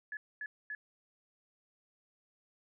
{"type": "tone bursts", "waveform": "sine", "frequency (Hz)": 1707, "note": "G#6", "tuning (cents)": 47, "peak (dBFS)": -38, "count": 3, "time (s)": [0.12, 0.75], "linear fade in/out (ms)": 2, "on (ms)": 50, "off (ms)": 240, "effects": []}